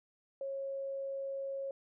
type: tone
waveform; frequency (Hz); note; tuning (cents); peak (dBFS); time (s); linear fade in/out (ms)
sine; 546; C#5; -26; -36; 0.41-1.71; 2
effects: none